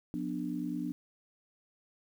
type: chord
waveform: sine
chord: B diminished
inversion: second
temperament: just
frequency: 177.8 / 246.9 / 296.3 Hz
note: F3 / B3 / D4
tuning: +31 / 0 / +15 cents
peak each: -39 / -37 / -36 dBFS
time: 0.14-0.92 s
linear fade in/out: 0 ms
effects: 10-bit